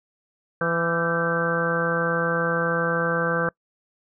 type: harmonic tone with a mistuned harmonic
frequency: 167.6 Hz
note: E3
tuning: 29 cents sharp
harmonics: 1 / 2 / 3 / 4 / 5 / 6 / 7 / 8 / 9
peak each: -28 / -34 / -25 / -35 / -37 / -37 / -30 / -31 / -26 dBFS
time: 0.61-3.49 s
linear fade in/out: 2 ms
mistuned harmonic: 9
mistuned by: +47 cents
effects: noise-tail reverb RT60 0.1 s tail -25 dB re dry